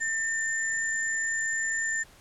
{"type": "tone pair together", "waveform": "sine", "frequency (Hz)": [1799, 7171], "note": ["A6", "A8"], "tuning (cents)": [38, 32], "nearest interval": "2 octaves", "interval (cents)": 2394, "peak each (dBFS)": [-27, -33], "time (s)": [0, 2.04], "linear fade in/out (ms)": 20, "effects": ["pink hiss -55 dBFS RMS until 2.2 s", "low-pass 12000 Hz 12 dB/octave"]}